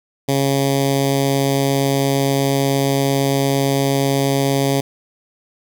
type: tone with notch filter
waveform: 10% pulse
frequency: 137.8 Hz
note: C#3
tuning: 10 cents flat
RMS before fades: -17 dBFS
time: 0.28-4.81 s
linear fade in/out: 10 ms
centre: 1400 Hz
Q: 0.7
effects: none